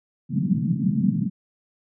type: band-pass noise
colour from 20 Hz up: white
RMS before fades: -22 dBFS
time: 0.29-1.3 s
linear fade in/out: 50 ms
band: 140 to 220 Hz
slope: 48 dB/octave
effects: none